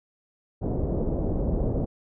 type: low-pass noise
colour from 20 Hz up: pink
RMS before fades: -26 dBFS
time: 0.61-1.86 s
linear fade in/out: 20 ms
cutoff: 570 Hz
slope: 24 dB/octave
effects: none